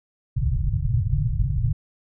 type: low-pass noise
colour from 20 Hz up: white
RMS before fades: -22 dBFS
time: 0.36-1.73 s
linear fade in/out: 10 ms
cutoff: 150 Hz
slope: 96 dB/octave
effects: none